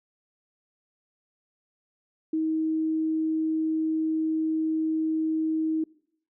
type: tone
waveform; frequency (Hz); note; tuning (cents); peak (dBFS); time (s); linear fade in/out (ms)
sine; 317; D#4; +32; -23; 2.33-5.84; 5
effects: noise-tail reverb RT60 0.7 s tail -23 dB re dry